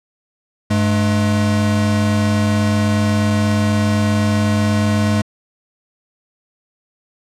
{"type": "tone pair together", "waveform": "square", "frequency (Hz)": [100, 211.9], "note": ["G2", "G#3"], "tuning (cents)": [35, 35], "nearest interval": "octave + minor second", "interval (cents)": 1300, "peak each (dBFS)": -17, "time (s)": [0.7, 5.22], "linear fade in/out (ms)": 10, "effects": ["low-pass 9000 Hz 12 dB/octave"]}